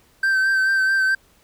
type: tone with vibrato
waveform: triangle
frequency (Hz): 1555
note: G6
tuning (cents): -14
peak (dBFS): -14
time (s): 0.23-1.15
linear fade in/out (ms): 5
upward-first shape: sine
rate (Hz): 4.6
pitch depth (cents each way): 25
effects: pink hiss -57 dBFS RMS until 1.43 s